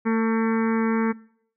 harmonic tone, 224.8 Hz, A3, 37 cents sharp, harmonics 1 / 2 / 4 / 5 / 6 / 7 / 8 / 9 / 10, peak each -20 / -26 / -32 / -34 / -36 / -37 / -38 / -39 / -40 dBFS, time 0.05-1.13 s, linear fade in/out 20 ms, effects noise-tail reverb RT60 0.6 s tail -21 dB re dry

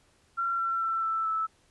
sine tone with pitch steps, 1367 / 1352.9 / 1338.9 / 1325 / 1311.3 Hz, F6 / E6 / E6 / E6 / E6, -37 / +45 / +27 / +9 / -9 cents, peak -26 dBFS, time 0.37-1.47 s, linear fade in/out 20 ms, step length 220 ms, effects pink hiss -65 dBFS RMS until 1.7 s + resampled to 24000 Hz

